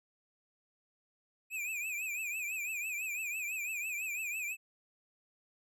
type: tone with vibrato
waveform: square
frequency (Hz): 2489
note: D#7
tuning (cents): 0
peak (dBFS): -36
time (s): 1.5-4.57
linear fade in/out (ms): 50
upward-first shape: triangle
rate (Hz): 6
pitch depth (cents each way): 130
effects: none